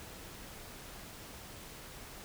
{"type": "silence", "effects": ["pink hiss -49 dBFS RMS until 2.24 s"]}